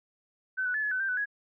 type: tone with pitch steps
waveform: sine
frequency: 1522 / 1482 / 1729 / 1703 / 1512 / 1574 / 1495 / 1667 Hz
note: F#6 / F#6 / A6 / G#6 / F#6 / G6 / F#6 / G#6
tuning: +48 / +2 / -31 / +43 / +37 / +7 / +17 / +6 cents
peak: -27 dBFS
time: 0.57-1.258 s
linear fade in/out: 20 ms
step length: 86 ms
effects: none